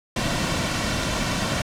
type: noise with comb filter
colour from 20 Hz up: pink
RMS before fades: -24 dBFS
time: 0.16-1.62 s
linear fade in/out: 5 ms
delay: 2.4 ms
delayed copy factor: -0.5
effects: low-pass 7000 Hz 12 dB/octave